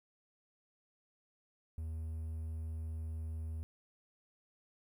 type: tone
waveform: triangle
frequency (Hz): 79.9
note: D#2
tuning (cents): +47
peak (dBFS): -36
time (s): 1.78-3.63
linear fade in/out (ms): 0
effects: 12-bit